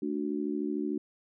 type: harmonic tone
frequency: 73.42 Hz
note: D2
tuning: in tune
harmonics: 3 / 4 / 5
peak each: -35 / -32 / -35 dBFS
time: 0.02-0.98 s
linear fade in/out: 5 ms
effects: none